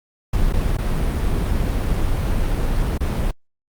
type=noise with dropouts; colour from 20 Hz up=brown; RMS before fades=-19 dBFS; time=0.33-3.31 s; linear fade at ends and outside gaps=5 ms; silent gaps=0.527-0.535 / 0.771-0.784 / 2.978-3.005 s; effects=Opus 48 kbps